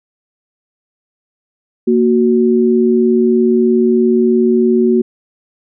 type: tone pair together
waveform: sine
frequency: 233.1 / 370 Hz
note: A#3 / F#4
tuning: 0 / 0 cents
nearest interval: minor sixth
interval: 800 cents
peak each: -11 dBFS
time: 1.87-5.02 s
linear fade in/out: 10 ms
effects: none